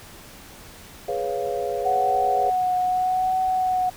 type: chord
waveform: sine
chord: C# dominant seventh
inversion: second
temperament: equal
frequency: 415.3 / 493.9 / 554.4 / 698.5 Hz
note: G#4 / B4 / C#5 / E#5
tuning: 0 / 0 / 0 / 0 cents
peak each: -29 dBFS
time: 1.08-2.5 s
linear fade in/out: 5 ms
type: tone with vibrato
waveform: sine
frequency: 740 Hz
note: F#5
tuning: in tune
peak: -19 dBFS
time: 1.85-3.9 s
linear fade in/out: 10 ms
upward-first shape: triangle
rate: 0.81 Hz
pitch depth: 24 cents each way
effects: pink hiss -44 dBFS RMS until 3.96 s